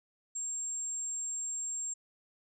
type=tone; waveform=sine; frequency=7459 Hz; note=A#8; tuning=in tune; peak=-34 dBFS; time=0.35-1.94 s; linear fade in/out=10 ms; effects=none